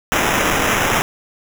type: noise with sample-and-hold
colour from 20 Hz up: white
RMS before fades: -17 dBFS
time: 0.12-1.02 s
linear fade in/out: 0 ms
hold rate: 4410 Hz
effects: none